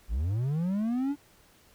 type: linear sweep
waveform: triangle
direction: up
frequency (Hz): 46.25 to 293.7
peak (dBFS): -24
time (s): 0.08-1.16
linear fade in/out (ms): 50
effects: pink hiss -60 dBFS RMS until 1.74 s